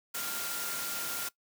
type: tone in noise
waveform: sine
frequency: 1396.9 Hz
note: F6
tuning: in tune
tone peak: -42 dBFS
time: 0.14-1.29 s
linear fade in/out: 10 ms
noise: white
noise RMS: -36 dBFS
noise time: 0.14-1.29 s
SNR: -9 dB
effects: noise-tail reverb RT60 0.1 s tail -19 dB re dry + high-pass 150 Hz 12 dB/octave